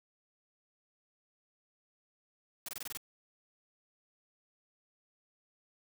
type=noise bursts; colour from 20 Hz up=white; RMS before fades=-41 dBFS; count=7; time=2.66-2.973 s; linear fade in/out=2 ms; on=25 ms; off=23 ms; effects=none

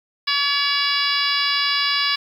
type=harmonic tone with a mistuned harmonic; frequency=568 Hz; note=C#5; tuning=42 cents sharp; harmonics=2 / 3 / 4 / 5 / 6 / 7 / 8 / 9; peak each=-26 / -26 / -26 / -26 / -26 / -26 / -26 / -26 dBFS; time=0.27-2.16 s; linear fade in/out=10 ms; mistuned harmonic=8; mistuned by=+58 cents; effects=8-bit

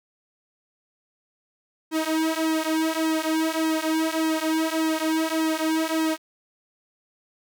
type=tone with flanger; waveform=sawtooth; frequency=318.8 Hz; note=D#4; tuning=42 cents sharp; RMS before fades=-24 dBFS; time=1.91-6.18 s; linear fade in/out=50 ms; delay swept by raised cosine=1.7 to 4.7 ms; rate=1.7 Hz; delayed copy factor=-0.9; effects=none

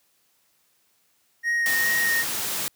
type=tone with vibrato; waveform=triangle; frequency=1864.7 Hz; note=A#6; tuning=in tune; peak=-19 dBFS; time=1.43-2.25 s; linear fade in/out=50 ms; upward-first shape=sine; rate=2.4 Hz; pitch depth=13 cents each way
type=noise; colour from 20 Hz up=white; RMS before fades=-28 dBFS; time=1.66-2.68 s; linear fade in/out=0 ms
effects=white hiss -66 dBFS RMS until 2.75 s + high-pass 80 Hz 12 dB/octave

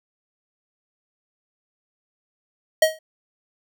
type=tone with exponential decay; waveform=square; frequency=632 Hz; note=D#5; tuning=27 cents sharp; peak=-10 dBFS; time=2.82-2.99 s; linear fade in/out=5 ms; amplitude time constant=36 ms; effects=none

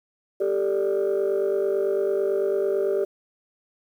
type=chord; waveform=sine; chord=G suspended second; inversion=none; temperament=just; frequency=392 / 441 / 588 Hz; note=G4 / A4 / D5; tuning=0 / +4 / +2 cents; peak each=-21 / -26 / -26 dBFS; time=0.4-3.05 s; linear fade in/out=10 ms; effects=tanh soft clip ceiling -16 dBFS + 9-bit

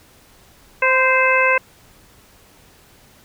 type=harmonic tone with a mistuned harmonic; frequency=521 Hz; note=C5; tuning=7 cents flat; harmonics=1 / 2 / 3 / 4 / 5; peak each=-19 / -19 / -19 / -19 / -19 dBFS; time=0.82-1.58 s; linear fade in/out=5 ms; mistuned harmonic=2; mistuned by=-23 cents; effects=pink hiss -50 dBFS RMS until 3.24 s

